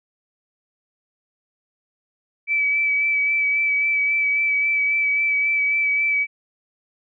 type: tone with vibrato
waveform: sine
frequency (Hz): 2300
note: D7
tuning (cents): -37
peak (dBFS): -17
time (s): 2.47-6.27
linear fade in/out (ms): 50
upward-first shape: sine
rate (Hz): 3.7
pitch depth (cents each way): 21
effects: none